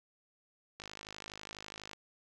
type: click train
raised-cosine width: 0.2 ms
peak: -27 dBFS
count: 60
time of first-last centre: 0.8-1.932 s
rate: 52.1 Hz
effects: none